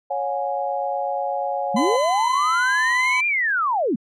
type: chord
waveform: sine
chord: C# suspended fourth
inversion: none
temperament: equal with one note detuned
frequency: 554.4 / 722.3 / 830.6 Hz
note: C#5 / F#5 / G#5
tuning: 0 / -42 / 0 cents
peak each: -26 dBFS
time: 0.1-1.97 s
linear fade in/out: 10 ms
type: linear two-way sweep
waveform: sine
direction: up then down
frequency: 185 to 2422 to 185 Hz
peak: -18 dBFS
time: 1.74-3.96 s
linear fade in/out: 10 ms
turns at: 3.27 s
type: tone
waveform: 40% pulse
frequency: 1014 Hz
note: B5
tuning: 45 cents sharp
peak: -21 dBFS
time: 1.76-3.21 s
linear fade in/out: 10 ms
effects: low-pass 8000 Hz 12 dB/octave